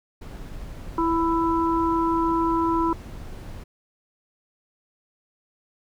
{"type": "noise", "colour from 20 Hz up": "brown", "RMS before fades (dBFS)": -36, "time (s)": [0.21, 3.64], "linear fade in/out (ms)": 10}
{"type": "harmonic tone", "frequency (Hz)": 331, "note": "E4", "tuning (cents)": 7, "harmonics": [1, 3, 4], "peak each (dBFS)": [-22, -23, -31], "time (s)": [0.98, 2.93], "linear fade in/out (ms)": 2}
{"effects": []}